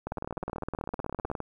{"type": "two click trains", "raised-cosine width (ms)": 1, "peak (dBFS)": [-21, -19], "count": [20, 27], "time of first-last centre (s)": [[0.12, 1.315], [0.07, 1.403]], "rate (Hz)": [15.9, 19.5], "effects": ["10-bit"]}